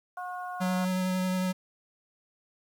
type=harmonic tone; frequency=361.6 Hz; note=F#4; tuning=40 cents flat; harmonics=2 / 3 / 4; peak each=-36 / -40 / -42 dBFS; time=0.17-0.85 s; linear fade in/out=5 ms
type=tone with vibrato; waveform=square; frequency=184.9 Hz; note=F#3; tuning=1 cent flat; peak=-27 dBFS; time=0.6-1.53 s; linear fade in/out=20 ms; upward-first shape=sine; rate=11 Hz; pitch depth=11 cents each way
effects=10-bit